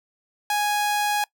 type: tone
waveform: sawtooth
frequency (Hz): 830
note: G#5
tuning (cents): -1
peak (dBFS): -17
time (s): 0.5-1.24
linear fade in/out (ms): 2
effects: noise-tail reverb RT60 0.1 s tail -23 dB re dry